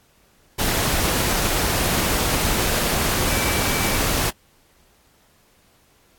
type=tone in noise; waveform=sine; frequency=2312 Hz; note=D7; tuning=28 cents flat; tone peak=-29 dBFS; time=3.29-3.99 s; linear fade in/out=20 ms; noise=pink; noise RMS=-21 dBFS; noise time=0.58-4.31 s; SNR=-11 dB; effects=pink hiss -58 dBFS RMS until 6.18 s + AAC 64 kbps